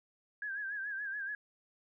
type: tone with vibrato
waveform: sine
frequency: 1629 Hz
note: G#6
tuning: 34 cents flat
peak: -36 dBFS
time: 0.42-1.35 s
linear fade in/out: 2 ms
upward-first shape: sine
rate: 7 Hz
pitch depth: 81 cents each way
effects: none